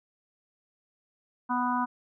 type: harmonic tone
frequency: 247.3 Hz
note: B3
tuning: 3 cents sharp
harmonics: 1 / 3 / 4 / 5 / 6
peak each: -30 / -35 / -28 / -34 / -37 dBFS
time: 1.49-1.86 s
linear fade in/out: 20 ms
effects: none